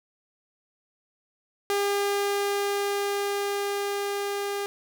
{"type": "tone with level ramp", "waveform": "sawtooth", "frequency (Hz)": 403.1, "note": "G4", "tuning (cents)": 48, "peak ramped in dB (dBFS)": [-19, -24], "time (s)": [1.7, 4.66], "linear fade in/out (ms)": 0, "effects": []}